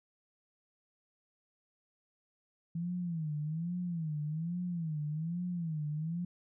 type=tone with vibrato; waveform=sine; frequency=163.3 Hz; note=E3; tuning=16 cents flat; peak=-33 dBFS; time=2.75-6.25 s; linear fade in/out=5 ms; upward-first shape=sine; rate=1.2 Hz; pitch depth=160 cents each way; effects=none